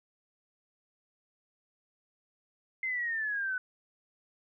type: exponential sweep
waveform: sine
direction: down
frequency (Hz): 2093 to 1487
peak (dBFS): -30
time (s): 2.83-3.58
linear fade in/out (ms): 2
effects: none